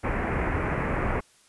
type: low-pass noise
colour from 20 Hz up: pink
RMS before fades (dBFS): -27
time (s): 0.03-1.21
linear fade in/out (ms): 20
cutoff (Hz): 2300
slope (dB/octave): 48
effects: white hiss -59 dBFS RMS until 1.48 s + resampled to 24000 Hz